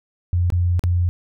sine tone with dropouts, 88.1 Hz, F2, 16 cents sharp, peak -15 dBFS, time 0.33-1.09 s, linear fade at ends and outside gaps 0 ms, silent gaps 0.502-0.523 / 0.794-0.838 s, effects none

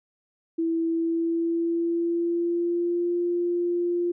sine tone with pitch glide, 329.6 to 348.6 Hz, E4 to F4, 0 to -3 cents, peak -22 dBFS, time 0.58-4.12 s, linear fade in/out 10 ms, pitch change +97 cents, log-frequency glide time 0.87-3.14 s, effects none

